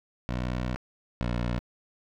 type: tone pair in turn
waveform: 15% pulse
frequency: 61.74 / 59.71 Hz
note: B1 / A#1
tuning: 0 / +42 cents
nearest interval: minor second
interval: 58 cents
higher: first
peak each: -22 / -21 dBFS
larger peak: second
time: 0.29-0.76 / 1.21-1.59 s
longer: first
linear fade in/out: 0 ms
effects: low-pass 4000 Hz 12 dB/octave + 9-bit